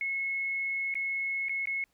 sine tone with dropouts, 2182 Hz, C#7, 28 cents flat, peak -29 dBFS, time 0.01-1.84 s, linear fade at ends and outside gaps 1 ms, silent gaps 0.941-0.953 / 1.485-1.494 / 1.656-1.672 s, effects pink hiss -73 dBFS RMS until 1.93 s

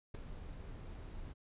brown noise with ADSR envelope, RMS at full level -36 dBFS, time 0.14-1.34 s, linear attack 11 ms, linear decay 4 ms, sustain -11 dB, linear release 32 ms, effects resampled to 8000 Hz

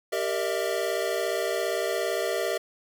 square chord, E half-diminished seventh, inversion first, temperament equal with one note detuned, 392 / 466.2 / 601.8 / 659.3 Hz, G4 / Bb4 / D5 / E5, 0 / 0 / +42 / 0 cents, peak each -32 dBFS, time 0.12-2.58 s, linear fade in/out 10 ms, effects none

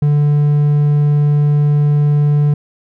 triangle tone, 146.83 Hz, D3, in tune, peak -7 dBFS, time 0.02-2.54 s, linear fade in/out 5 ms, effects none

